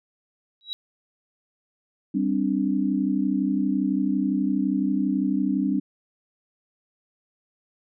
sine tone with exponential growth, 3877 Hz, B7, 33 cents flat, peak -24 dBFS, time 0.61-0.73 s, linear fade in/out 0 ms, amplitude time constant 26 ms
sine chord, G suspended fourth, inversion none, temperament equal, 196 / 261.6 / 293.7 Hz, G3 / C4 / D4, 0 / 0 / 0 cents, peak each -25 dBFS, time 2.14-5.8 s, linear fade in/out 10 ms
effects none

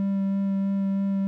triangle tone with vibrato, 196 Hz, G3, in tune, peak -20 dBFS, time 0-1.27 s, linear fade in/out 0 ms, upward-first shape sine, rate 3.1 Hz, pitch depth 9 cents each way, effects none

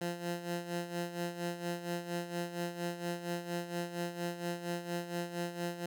15% pulse tone with tremolo, 173.3 Hz, F3, 13 cents flat, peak -27 dBFS, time 0.01-5.86 s, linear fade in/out 5 ms, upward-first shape sine, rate 4.3 Hz, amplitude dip 70%, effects none

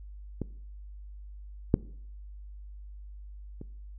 clicks, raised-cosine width 3 ms, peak -18 / -7 / -27 dBFS, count 3, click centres 0.417 / 1.741 / 3.614 s, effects noise-tail reverb RT60 0.6 s tail -20 dB re dry + added 50 Hz sine -42 dBFS peak until 3.98 s

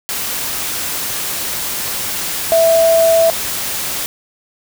sine tone in noise, 659.3 Hz, E5, in tune, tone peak -8 dBFS, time 2.52-3.3 s, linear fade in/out 0 ms, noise white, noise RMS -21 dBFS, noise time 0.09-4.06 s, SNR +10 dB, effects none

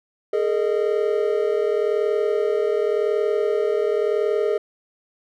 triangle tone cluster, 414.8 / 455.7 / 617 Hz, G#4 / A#4 / D#5, -2 / -39 / -15 cents, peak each -19 / -21 / -24 dBFS, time 0.33-4.58 s, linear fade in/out 5 ms, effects none

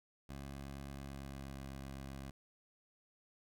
15% pulse tone with pitch glide, 69 to 67.74 Hz, C#2 to C#2, -7 to -39 cents, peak -39 dBFS, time 0.29-2.31 s, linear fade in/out 5 ms, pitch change -32 cents, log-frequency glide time 0.98-1.61 s, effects none

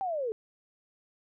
sine linear sweep, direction down, 793 to 420 Hz, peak -29 dBFS, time 0.01-0.32 s, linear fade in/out 0 ms, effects none

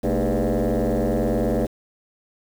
sine tone with frequency modulation, 143 Hz, D3, 46 cents flat, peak -16 dBFS, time 0.03-1.67 s, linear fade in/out 20 ms, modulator 89.1 Hz, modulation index 5.5, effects tanh soft clip ceiling -17 dBFS + 7-bit

